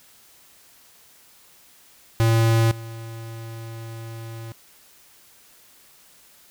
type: tone with level steps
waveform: square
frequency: 113.7 Hz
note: A#2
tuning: 43 cents flat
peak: -16 / -34 dBFS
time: 2.2-4.52 s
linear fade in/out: 0 ms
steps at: 2.71 s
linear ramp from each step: 5 ms
effects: white hiss -53 dBFS RMS until 6.5 s